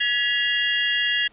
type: tone cluster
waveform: sine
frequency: 1687 / 1949 / 2807 / 3286 Hz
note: G#6 / B6 / F7 / G#7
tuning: +27 / -23 / +8 / -19 cents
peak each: -25 dBFS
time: 0-1.28 s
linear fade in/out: 10 ms
effects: pink hiss -56 dBFS RMS until 1.32 s + resampled to 8000 Hz